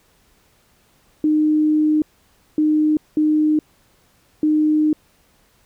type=tone bursts at uneven times; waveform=sine; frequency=306.1 Hz; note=D#4; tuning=28 cents flat; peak=-13 dBFS; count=4; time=1.24-2.02 / 2.58-2.97 / 3.17-3.59 / 4.43-4.93 s; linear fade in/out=2 ms; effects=pink hiss -58 dBFS RMS until 5.65 s